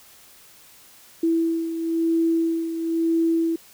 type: beating tone pair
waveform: sine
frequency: 329.6 / 330.6 Hz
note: E4 / E4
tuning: 0 / +5 cents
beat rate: 1 Hz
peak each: -20 / -27 dBFS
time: 1.23-3.56 s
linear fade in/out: 5 ms
effects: white hiss -50 dBFS RMS until 3.73 s